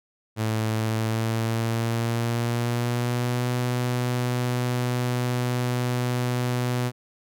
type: tone with pitch glide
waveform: sawtooth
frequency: 110 to 123.47 Hz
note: A2 to B2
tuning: 0 to 0 cents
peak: -19 dBFS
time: 0.36-6.92 s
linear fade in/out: 50 ms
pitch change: +200 cents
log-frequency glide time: 0.72-3.47 s
effects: none